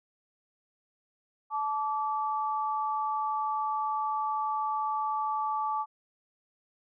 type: tone pair together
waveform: sine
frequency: 867.8 / 1159 Hz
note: A5 / D6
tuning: -24 / -23 cents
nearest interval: perfect fourth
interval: 501 cents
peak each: -30 / -31 dBFS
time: 1.5-5.86 s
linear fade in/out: 50 ms
effects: none